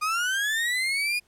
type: linear sweep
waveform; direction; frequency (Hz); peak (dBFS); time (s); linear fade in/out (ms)
35% pulse; up; 1215 to 2468; -22; 0.01-1.2; 20
effects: pink hiss -65 dBFS RMS until 1.27 s + low-pass 12000 Hz 12 dB/octave